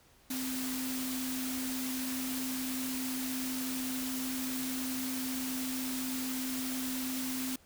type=tone in noise; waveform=sine; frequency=258.6 Hz; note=C4; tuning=20 cents flat; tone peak=-35 dBFS; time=0.3-7.56 s; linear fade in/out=5 ms; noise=white; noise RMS=-39 dBFS; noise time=0.3-7.56 s; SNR=+1 dB; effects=pink hiss -63 dBFS RMS until 7.65 s